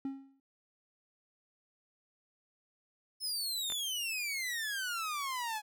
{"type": "tone with exponential decay", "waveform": "triangle", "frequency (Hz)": 271.3, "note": "C#4", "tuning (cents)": -37, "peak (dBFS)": -30, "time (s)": [0.05, 0.4], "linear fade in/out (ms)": 2, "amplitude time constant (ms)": 76}
{"type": "exponential sweep", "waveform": "sawtooth", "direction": "down", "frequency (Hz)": [5274, 830.6], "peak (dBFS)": -31, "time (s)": [3.2, 5.62], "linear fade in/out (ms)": 50}
{"type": "clicks", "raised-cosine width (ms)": 0.3, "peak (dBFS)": -27, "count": 2, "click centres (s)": [3.701, 3.722]}
{"effects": []}